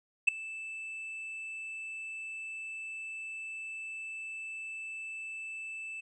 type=tone with ADSR envelope; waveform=triangle; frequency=2637 Hz; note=E7; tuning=in tune; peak=-15 dBFS; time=0.27-6.01 s; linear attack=14 ms; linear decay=6 ms; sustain=-22 dB; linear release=13 ms; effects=resampled to 24000 Hz